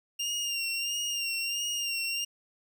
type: tone with vibrato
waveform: 25% pulse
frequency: 2794 Hz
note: F7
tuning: in tune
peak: -26 dBFS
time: 0.19-2.25 s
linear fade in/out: 10 ms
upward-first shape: sine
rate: 1.5 Hz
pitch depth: 43 cents each way
effects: none